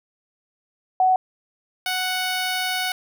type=tone pair in turn; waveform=sine / 10% pulse; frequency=746 / 740.4 Hz; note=F#5 / F#5; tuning=+14 / +1 cents; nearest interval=unison; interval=13 cents; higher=first; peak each=-14 dBFS; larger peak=neither; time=1-1.16 / 1.86-2.92 s; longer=second; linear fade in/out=2 ms; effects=none